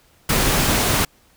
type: noise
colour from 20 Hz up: pink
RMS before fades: -18 dBFS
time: 0.29-1.05 s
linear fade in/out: 5 ms
effects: pink hiss -56 dBFS RMS until 1.36 s